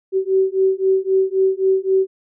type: beating tone pair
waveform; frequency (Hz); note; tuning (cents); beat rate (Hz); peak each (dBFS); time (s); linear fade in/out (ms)
sine; 380 / 383.8; F#4 / G4; +46 / -37; 3.8; -17; 0.12-2.07; 50
effects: none